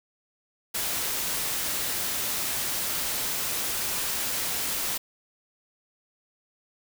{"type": "noise", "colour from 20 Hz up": "white", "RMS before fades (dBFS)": -29, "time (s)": [0.74, 4.98], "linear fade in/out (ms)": 10, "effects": []}